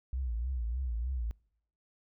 sine tone with vibrato, 60.8 Hz, B1, 26 cents flat, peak -31 dBFS, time 0.13-1.31 s, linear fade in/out 0 ms, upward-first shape triangle, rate 3.3 Hz, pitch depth 180 cents each way, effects noise-tail reverb RT60 0.7 s tail -26 dB re dry

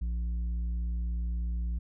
triangle tone with tanh clipping, 58.27 Hz, A#1, in tune, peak -30 dBFS, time 0.01-1.79 s, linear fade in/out 10 ms, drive 10 dB, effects none

